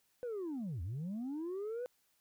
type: linear two-way sweep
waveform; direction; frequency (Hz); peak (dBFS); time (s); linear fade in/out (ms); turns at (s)
sine; down then up; 506 to 77.78 to 506; -35; 0.23-1.86; 0; 0.82
effects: tanh soft clip ceiling -36 dBFS + white hiss -75 dBFS RMS until 2.2 s